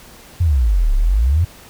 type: exponential two-way sweep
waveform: sine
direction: down then up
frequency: 92.5 to 32.98 to 92.5 Hz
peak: -11 dBFS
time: 0.4-1.45 s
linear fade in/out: 10 ms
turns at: 0.94 s
effects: pink hiss -42 dBFS RMS until 1.69 s